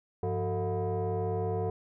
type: tone with frequency modulation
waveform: sine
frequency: 173.9 Hz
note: F3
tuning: 7 cents flat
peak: -27 dBFS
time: 0.23-1.7 s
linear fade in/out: 2 ms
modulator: 273 Hz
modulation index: 1.9
effects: tanh soft clip ceiling -23 dBFS